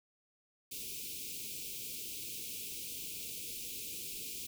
white band-stop noise, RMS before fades -43 dBFS, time 0.71-4.47 s, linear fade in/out 10 ms, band 500 to 2300 Hz, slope 96 dB/octave, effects none

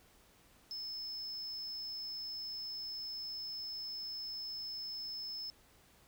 triangle tone, 5240 Hz, E8, 11 cents flat, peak -39 dBFS, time 0.71-5.5 s, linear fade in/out 0 ms, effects pink hiss -65 dBFS RMS until 6.07 s

